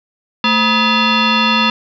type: tone with frequency modulation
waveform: sine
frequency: 1262 Hz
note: D#6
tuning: 24 cents sharp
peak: -10 dBFS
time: 0.44-1.7 s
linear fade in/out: 2 ms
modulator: 742 Hz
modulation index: 3.5
effects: none